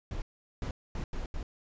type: noise bursts at uneven times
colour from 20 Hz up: brown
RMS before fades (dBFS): -35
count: 5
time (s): 0.11-0.22 / 0.62-0.71 / 0.95-1.04 / 1.13-1.26 / 1.34-1.43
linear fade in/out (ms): 2
effects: resampled to 16000 Hz